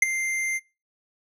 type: tone with ADSR envelope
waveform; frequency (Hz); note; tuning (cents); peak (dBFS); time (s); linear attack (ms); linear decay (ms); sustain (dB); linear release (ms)
square; 2093; C7; 0; -12; 0.02-0.6; 5; 15; -13; 36
effects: noise-tail reverb RT60 0.3 s tail -24 dB re dry + low-pass 12000 Hz 12 dB/octave

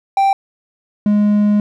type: tone pair in turn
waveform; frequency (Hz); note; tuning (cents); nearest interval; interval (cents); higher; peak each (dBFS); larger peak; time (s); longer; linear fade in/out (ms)
triangle; 784 / 207.7; G5 / G#3; 0 / 0; octave + major seventh; 2300; first; -8; neither; 0.17-0.33 / 1.06-1.6; second; 2
effects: none

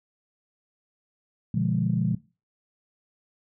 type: chord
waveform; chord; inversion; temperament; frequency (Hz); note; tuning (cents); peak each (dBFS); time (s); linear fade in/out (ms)
sine; B diminished seventh; none; equal with one note detuned; 121.91 / 146.83 / 174.61 / 207.7; B2 / D3 / F3 / Ab3; -22 / 0 / 0 / 0; -27 / -29 / -25 / -28; 1.54-2.15; 5
effects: noise-tail reverb RT60 0.3 s tail -19 dB re dry + tanh soft clip ceiling -11 dBFS

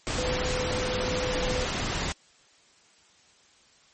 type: tone in noise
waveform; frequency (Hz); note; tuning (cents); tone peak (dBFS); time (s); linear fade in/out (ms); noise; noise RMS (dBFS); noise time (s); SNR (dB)
sine; 504; B4; +35; -30; 0.18-1.65; 0; pink; -29; 0.07-2.12; -4
effects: white hiss -59 dBFS RMS until 3.93 s + MP3 32 kbps

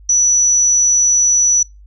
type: tone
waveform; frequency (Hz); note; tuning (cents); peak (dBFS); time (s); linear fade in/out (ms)
sine; 5920; F#8; 0; -9; 0.09-1.63; 5
effects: noise-tail reverb RT60 0.2 s tail -24 dB re dry + added 50 Hz sine -38 dBFS peak until 1.86 s

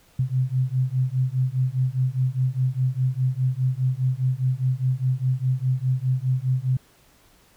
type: beating tone pair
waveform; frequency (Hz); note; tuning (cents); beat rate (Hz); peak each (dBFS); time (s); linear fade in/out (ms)
sine; 126.7 / 131.6; B2 / C3; +45 / +10; 4.9; -23; 0.19-6.77; 5
effects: pink hiss -57 dBFS RMS until 7.56 s

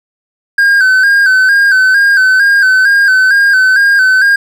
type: tone with vibrato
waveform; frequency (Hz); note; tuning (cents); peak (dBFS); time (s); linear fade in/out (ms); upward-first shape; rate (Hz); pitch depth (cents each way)
triangle; 1568; G6; 0; -3; 0.58-4.36; 5; square; 2.2; 53
effects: none

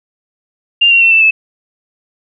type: tone with pitch steps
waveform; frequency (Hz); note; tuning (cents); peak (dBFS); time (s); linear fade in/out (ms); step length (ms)
sine; 2794 / 2748 / 2702 / 2657 / 2613; F7 / F7 / E7 / E7 / E7; 0 / -29 / +42 / +13 / -16; -5; 0.81-1.31; 10; 100
effects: none

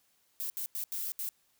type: noise bursts at uneven times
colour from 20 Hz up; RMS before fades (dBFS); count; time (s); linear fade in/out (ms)
violet; -36; 5; 0.4-0.5 / 0.57-0.66 / 0.75-0.84 / 0.92-1.12 / 1.19-1.29; 0
effects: white hiss -71 dBFS RMS until 1.59 s

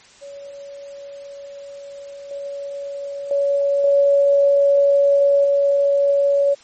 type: tone with level steps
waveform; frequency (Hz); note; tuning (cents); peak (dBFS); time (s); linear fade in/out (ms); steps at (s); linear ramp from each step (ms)
sine; 563; C#5; +27; -33 / -26 / -15 / -11 / -13; 0.21-6.55; 20; 2.31 / 3.31 / 3.84 / 5.44; 2
effects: white hiss -48 dBFS RMS until 6.63 s + MP3 32 kbps

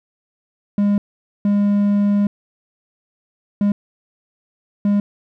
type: tone bursts at uneven times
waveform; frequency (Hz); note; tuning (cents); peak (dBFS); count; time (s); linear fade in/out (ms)
triangle; 203.5; G#3; -35; -11; 4; 0.78-0.98 / 1.45-2.27 / 3.61-3.72 / 4.85-5; 2
effects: none

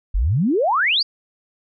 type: exponential sweep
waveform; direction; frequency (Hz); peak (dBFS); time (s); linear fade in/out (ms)
sine; up; 39.78 to 4978; -15; 0.14-1.03; 10
effects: none

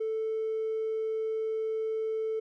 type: tone with hard clipping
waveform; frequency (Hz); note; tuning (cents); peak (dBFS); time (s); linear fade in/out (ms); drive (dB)
sine; 440.9; A4; +4; -29; 0-2.4; 10; 1
effects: none

